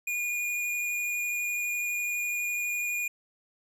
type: tone with vibrato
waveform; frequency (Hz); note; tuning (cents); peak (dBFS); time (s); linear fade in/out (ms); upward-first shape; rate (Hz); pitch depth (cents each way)
square; 2437; D#7; -37; -29; 0.07-3.08; 5; sine; 12; 11
effects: none